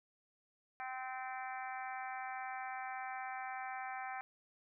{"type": "harmonic tone", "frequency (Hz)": 258.3, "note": "C4", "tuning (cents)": -22, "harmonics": [3, 4, 5, 6, 7, 8, 9], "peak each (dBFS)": [-43, -51, -50, -50, -51, -54, -52], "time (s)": [0.8, 4.21], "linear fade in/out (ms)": 0, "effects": []}